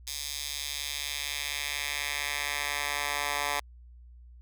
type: tone with high-pass filter sweep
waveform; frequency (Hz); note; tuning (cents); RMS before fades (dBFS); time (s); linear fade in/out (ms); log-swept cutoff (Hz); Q
10% pulse; 144.2; D3; -31; -33; 0.07-3.6; 2; 4600 to 1100; 1.2
effects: added 60 Hz sine -48 dBFS peak until 4.41 s